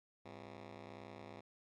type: ring-modulated tone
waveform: 10% pulse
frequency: 151.5 Hz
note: D#3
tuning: 46 cents flat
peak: -39 dBFS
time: 0.25-1.41 s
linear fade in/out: 10 ms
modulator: 44.8 Hz
effects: low-pass 4000 Hz 12 dB/octave